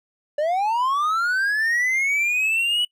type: linear sweep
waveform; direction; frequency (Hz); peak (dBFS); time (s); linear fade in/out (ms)
triangle; up; 574 to 2960; -17; 0.38-2.85; 5
effects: noise-tail reverb RT60 0.1 s tail -23 dB re dry